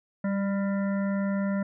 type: harmonic tone with a mistuned harmonic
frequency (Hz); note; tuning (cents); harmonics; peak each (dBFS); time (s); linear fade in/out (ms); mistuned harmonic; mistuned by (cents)
198.8; G3; +25; 1 / 3 / 5 / 7 / 9 / 10; -25 / -34 / -43 / -41 / -44 / -49; 0.24-1.63; 5; 1; -17
effects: none